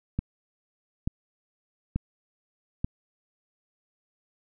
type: click train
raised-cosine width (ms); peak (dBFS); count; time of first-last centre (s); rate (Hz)
5; -14; 4; 0.19-2.845; 1.13
effects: none